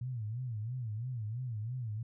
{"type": "tone with vibrato", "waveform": "sine", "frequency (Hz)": 116.54, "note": "A#2", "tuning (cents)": 0, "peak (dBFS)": -35, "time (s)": [0.01, 2.03], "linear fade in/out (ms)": 5, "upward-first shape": "sine", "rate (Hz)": 3, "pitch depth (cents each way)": 180, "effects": []}